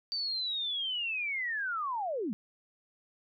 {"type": "linear sweep", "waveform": "sine", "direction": "down", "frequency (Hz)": [4632, 185], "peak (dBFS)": -31, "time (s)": [0.12, 2.33], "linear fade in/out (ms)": 0, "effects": []}